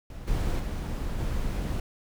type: noise with level steps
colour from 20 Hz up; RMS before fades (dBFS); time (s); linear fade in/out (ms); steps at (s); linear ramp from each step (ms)
brown; -39 / -27 / -31 / -29; 0.1-1.8; 2; 0.27 / 0.59 / 1.18; 10
effects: none